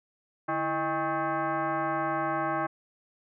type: tone with frequency modulation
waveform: sine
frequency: 146.8 Hz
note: D3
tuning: in tune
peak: -26 dBFS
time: 0.48-2.67 s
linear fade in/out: 10 ms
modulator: 476 Hz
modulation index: 2.8
effects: none